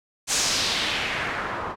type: noise with low-pass filter sweep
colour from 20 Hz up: white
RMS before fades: -26 dBFS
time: 0.27-1.76 s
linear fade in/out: 50 ms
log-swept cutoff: 7700 to 950 Hz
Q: 1.8
effects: none